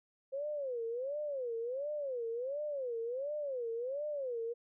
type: tone with vibrato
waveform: sine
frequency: 523.3 Hz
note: C5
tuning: in tune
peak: -35 dBFS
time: 0.32-4.54 s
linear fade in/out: 20 ms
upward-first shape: sine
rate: 1.4 Hz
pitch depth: 240 cents each way
effects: none